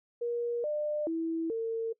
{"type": "tone with pitch steps", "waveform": "sine", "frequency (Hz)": [474.7, 599, 327.5, 453.5], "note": ["A#4", "D5", "E4", "A#4"], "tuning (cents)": [31, 34, -11, -48], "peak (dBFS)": -29, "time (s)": [0.21, 1.93], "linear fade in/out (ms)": 10, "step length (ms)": 430, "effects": ["noise-tail reverb RT60 0.1 s tail -21 dB re dry"]}